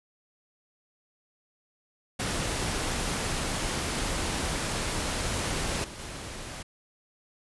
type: noise with level steps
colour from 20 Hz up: pink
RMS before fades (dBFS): -30 / -42 / -39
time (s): 2.19-6.63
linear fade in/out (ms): 10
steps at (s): 5.84 / 5.99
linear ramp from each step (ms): 2
effects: resampled to 24000 Hz